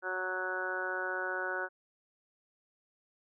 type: harmonic tone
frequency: 184.9 Hz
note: F#3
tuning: 1 cent flat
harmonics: 2 / 3 / 4 / 5 / 6 / 7 / 8 / 9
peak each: -41 / -41 / -44 / -44 / -46 / -45 / -35 / -46 dBFS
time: 0.02-1.69 s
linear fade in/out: 50 ms
effects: none